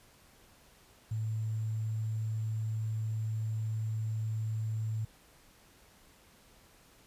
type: tone with sample-and-hold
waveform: sine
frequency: 110 Hz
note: A2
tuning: in tune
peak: -31 dBFS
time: 1.11-5.05 s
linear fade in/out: 5 ms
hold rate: 7350 Hz
effects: pink hiss -61 dBFS RMS until 7.06 s + resampled to 32000 Hz